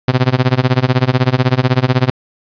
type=tone with tremolo; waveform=sawtooth; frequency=127.8 Hz; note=C3; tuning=40 cents flat; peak=-3 dBFS; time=0.08-2.1 s; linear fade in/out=0 ms; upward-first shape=sine; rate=16 Hz; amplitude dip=95%; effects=resampled to 11025 Hz + 7-bit